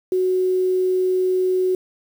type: tone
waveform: sine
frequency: 370 Hz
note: F#4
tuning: in tune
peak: -16 dBFS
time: 0.12-1.75 s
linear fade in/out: 2 ms
effects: 7-bit